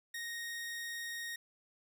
sawtooth tone, 1864.7 Hz, A#6, in tune, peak -36 dBFS, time 0.14-1.36 s, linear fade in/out 5 ms, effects none

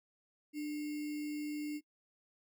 sine tone with sample-and-hold, 297.8 Hz, D4, 24 cents sharp, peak -36 dBFS, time 0.53-1.81 s, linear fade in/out 50 ms, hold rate 2450 Hz, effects noise-tail reverb RT60 0.1 s tail -23 dB re dry

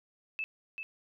sine tone with echo, 2622 Hz, E7, 10 cents flat, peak -32 dBFS, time 0.39-0.44 s, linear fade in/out 0 ms, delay 390 ms, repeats 1, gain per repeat -5 dB, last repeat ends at 0.83 s, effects none

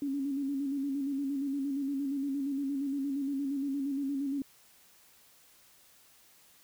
sine tone with vibrato, 277.2 Hz, C#4, in tune, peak -30 dBFS, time 0.02-4.42 s, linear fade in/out 2 ms, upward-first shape square, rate 8.6 Hz, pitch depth 47 cents each way, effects white hiss -61 dBFS RMS until 6.63 s

